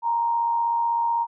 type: tone with amplitude modulation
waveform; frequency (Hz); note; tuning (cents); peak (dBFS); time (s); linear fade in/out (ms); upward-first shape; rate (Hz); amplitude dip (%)
sine; 932.3; A#5; 0; -18; 0.02-1.27; 50; sine; 96; 40
effects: none